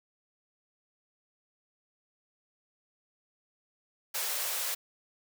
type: high-pass noise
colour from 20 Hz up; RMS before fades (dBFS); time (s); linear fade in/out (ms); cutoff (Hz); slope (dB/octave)
white; -33; 4.14-4.75; 10; 440; 48
effects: none